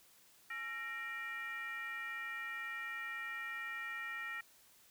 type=tone with frequency modulation; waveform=sine; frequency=1862 Hz; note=A#6; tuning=2 cents flat; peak=-40 dBFS; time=0.5-4.41 s; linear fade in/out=5 ms; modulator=507 Hz; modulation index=1; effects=white hiss -65 dBFS RMS until 4.9 s